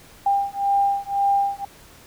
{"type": "beating tone pair", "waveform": "sine", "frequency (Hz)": [797, 798.9], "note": ["G5", "G5"], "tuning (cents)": [28, 33], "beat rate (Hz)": 1.9, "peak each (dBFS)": -21, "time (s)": [0.26, 1.65], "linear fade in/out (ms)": 5, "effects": ["pink hiss -48 dBFS RMS until 2.06 s"]}